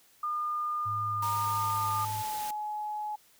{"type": "tone", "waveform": "sine", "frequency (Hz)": 1212, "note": "D#6", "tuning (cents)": -46, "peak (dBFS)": -29, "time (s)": [0.23, 2.05], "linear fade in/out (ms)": 5}
{"type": "tone with vibrato", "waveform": "sine", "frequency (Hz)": 104.3, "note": "G#2", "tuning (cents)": 8, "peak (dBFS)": -37, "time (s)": [0.85, 2.23], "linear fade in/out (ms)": 20, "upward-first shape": "sine", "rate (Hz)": 1.7, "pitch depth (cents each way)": 11}
{"type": "tone with pitch glide", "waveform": "sine", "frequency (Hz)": [932.3, 845.1], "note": ["A#5", "G#5"], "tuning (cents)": [0, 30], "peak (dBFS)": -32, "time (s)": [1.22, 3.16], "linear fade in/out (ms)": 10, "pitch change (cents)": -170, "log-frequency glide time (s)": [1.36, 2.42]}
{"type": "noise", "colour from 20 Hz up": "white", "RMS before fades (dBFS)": -41, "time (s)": [1.22, 2.51], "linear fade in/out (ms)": 5}
{"effects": ["white hiss -62 dBFS RMS until 3.39 s"]}